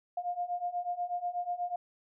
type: beating tone pair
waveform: sine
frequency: 703 / 711.2 Hz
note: F5 / F5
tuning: +11 / +31 cents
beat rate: 8.2 Hz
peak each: -36 / -34 dBFS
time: 0.17-1.76 s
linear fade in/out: 5 ms
effects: none